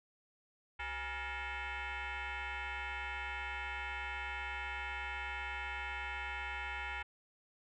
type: tone with frequency modulation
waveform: sine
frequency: 381 Hz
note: G4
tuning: 49 cents flat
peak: -37 dBFS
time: 0.79-7.03 s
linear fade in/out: 10 ms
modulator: 446 Hz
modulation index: 5.3
effects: tanh soft clip ceiling -34 dBFS